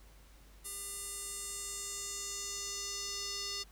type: tone with band-pass filter sweep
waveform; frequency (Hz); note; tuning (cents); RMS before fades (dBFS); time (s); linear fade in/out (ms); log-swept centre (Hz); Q
square; 400.6; G4; +38; -41; 0.64-3.64; 20; 10000 to 5000; 3
effects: added 50 Hz sine -56 dBFS peak until 3.71 s + pink hiss -63 dBFS RMS until 3.71 s